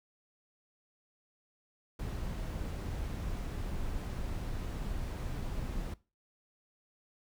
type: noise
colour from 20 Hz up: brown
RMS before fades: -37 dBFS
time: 1.99-5.94 s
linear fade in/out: 5 ms
effects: noise-tail reverb RT60 0.3 s tail -20 dB re dry